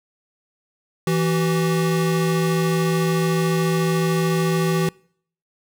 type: tone pair together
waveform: square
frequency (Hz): 165 / 380.4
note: E3 / F#4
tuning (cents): +2 / +48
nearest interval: octave + major second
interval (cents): 1446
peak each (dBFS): -20 / -23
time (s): 1.07-4.89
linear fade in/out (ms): 2
effects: noise-tail reverb RT60 0.6 s tail -26 dB re dry